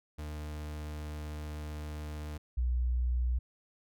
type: tone pair in turn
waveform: 40% pulse / sine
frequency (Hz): 75.6 / 61.23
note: D#2 / B1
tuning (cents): -49 / -14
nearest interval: major third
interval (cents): 365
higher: first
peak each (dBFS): -37 / -27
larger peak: second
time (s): 0.18-2.38 / 2.57-3.39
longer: first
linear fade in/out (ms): 10
effects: none